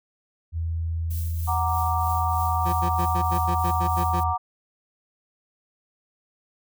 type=tone; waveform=sine; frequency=82.41 Hz; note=E2; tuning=in tune; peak=-24 dBFS; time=0.52-4.35 s; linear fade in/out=50 ms
type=noise with tremolo; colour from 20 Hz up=violet; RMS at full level=-37 dBFS; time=1.1-4.24 s; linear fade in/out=10 ms; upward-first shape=triangle; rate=3.2 Hz; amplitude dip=60%
type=chord; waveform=sine; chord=Gb augmented; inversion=none; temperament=equal; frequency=740 / 932.3 / 1174.7 Hz; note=Gb5 / Bb5 / D6; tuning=0 / 0 / 0 cents; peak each=-27 dBFS; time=1.47-4.38 s; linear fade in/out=20 ms
type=tone bursts; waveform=25% pulse; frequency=174.61 Hz; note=F3; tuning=in tune; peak=-24 dBFS; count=10; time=2.65-4.21 s; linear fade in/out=20 ms; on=84 ms; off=80 ms
effects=none